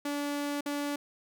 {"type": "tone with dropouts", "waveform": "sawtooth", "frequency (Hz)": 288.4, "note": "D4", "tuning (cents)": -31, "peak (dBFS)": -27, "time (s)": [0.05, 0.96], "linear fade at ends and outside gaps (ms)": 5, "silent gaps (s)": [0.609, 0.659], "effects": []}